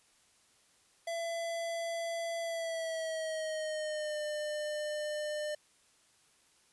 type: tone with pitch glide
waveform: square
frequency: 671 to 601.3 Hz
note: E5 to D5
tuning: +31 to +41 cents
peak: -35 dBFS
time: 1.07-5.55 s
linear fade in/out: 5 ms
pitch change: -190 cents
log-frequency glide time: 2.4-4.2 s
effects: white hiss -67 dBFS RMS until 6.72 s + resampled to 24000 Hz